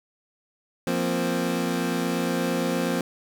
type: chord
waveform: 25% pulse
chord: F suspended fourth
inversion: none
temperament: equal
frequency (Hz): 174.61 / 233.1 / 261.6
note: F3 / Bb3 / C4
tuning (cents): 0 / 0 / 0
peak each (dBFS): -24 / -25 / -24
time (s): 0.87-3.01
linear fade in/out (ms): 2
effects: none